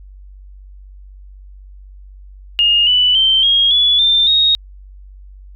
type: tone with pitch steps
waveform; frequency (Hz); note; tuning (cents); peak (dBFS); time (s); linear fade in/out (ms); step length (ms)
sine; 2842 / 2976 / 3117 / 3265 / 3419 / 3581 / 3750; F7 / F#7 / G7 / G#7 / G#7 / A7 / A#7; +30 / +9 / -11 / -30 / +50 / +30 / +10; -9; 2.59-4.55; 0; 280
effects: added 48 Hz sine -35 dBFS peak until 5.55 s